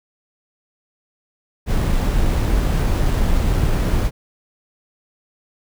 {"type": "noise with sample-and-hold", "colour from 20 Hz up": "brown", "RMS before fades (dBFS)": -17, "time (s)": [1.66, 4.11], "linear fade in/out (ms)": 50, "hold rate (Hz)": 11025, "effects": []}